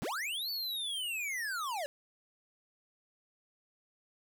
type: linear two-way sweep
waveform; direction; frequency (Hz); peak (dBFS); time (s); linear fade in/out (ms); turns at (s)
square; up then down; 103.83 to 4529 to 546; -35; 0.02-1.86; 0; 0.5
effects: none